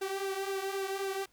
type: tone with flanger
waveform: sawtooth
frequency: 389.2 Hz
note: G4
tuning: 12 cents flat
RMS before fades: -35 dBFS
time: 0.01-1.26 s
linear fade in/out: 10 ms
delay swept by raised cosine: 0.9 to 3.5 ms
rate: 3.8 Hz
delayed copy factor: -0.65
effects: pink hiss -68 dBFS RMS until 1.32 s